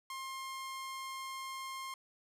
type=tone; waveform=sawtooth; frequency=1063 Hz; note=C6; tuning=27 cents sharp; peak=-37 dBFS; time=0.1-1.94 s; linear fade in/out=2 ms; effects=resampled to 32000 Hz